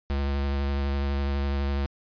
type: tone with vibrato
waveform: square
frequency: 69.8 Hz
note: C#2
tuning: 13 cents sharp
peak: -25 dBFS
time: 0.1-1.86 s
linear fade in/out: 0 ms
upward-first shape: sine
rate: 12 Hz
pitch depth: 20 cents each way
effects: resampled to 11025 Hz